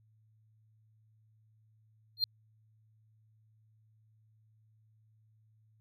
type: tone with exponential growth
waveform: triangle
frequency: 4201 Hz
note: C8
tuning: 6 cents sharp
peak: -19 dBFS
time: 2.17-2.24 s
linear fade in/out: 1 ms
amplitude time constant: 15 ms
effects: tanh soft clip ceiling -21 dBFS + added 109 Hz sine -64 dBFS peak until 5.8 s